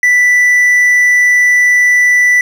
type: tone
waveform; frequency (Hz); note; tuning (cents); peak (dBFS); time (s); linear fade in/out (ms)
triangle; 1975.5; B6; 0; -4; 0.03-2.41; 2
effects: 7-bit